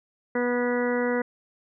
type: harmonic tone with a mistuned harmonic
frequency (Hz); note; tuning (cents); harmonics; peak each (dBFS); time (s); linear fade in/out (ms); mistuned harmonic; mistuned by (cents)
244.4; B3; -18; 1 / 2 / 3 / 4 / 5 / 6 / 7 / 8; -27 / -25 / -38 / -35 / -40 / -35 / -38 / -34; 0.35-1.22; 5; 7; -17
effects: none